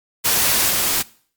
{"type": "noise with level steps", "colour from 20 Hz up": "white", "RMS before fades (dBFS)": [-17, -19], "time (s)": [0.24, 1.03], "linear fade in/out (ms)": 20, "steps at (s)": 0.69, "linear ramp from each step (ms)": 20, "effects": ["noise-tail reverb RT60 0.5 s tail -21 dB re dry", "Opus 48 kbps"]}